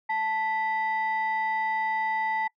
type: tone pair together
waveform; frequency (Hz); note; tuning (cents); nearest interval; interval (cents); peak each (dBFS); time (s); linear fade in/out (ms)
sine; 880 / 1975.5; A5 / B6; 0 / 0; octave + major second; 1400; -25 / -29; 0.09-2.48; 10
effects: noise-tail reverb RT60 0.1 s tail -24 dB re dry + tanh soft clip ceiling -19 dBFS